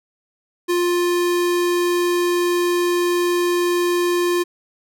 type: tone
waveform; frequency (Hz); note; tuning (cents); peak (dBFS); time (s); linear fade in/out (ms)
square; 351.2; F4; +10; -17; 0.68-4.44; 20
effects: none